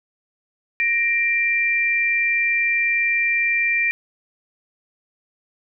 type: tone pair together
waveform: sine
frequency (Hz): 1864.7 / 2366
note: A#6 / D7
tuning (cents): 0 / +12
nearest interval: major third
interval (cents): 412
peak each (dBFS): -22 / -18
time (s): 0.8-3.91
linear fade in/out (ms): 0
effects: none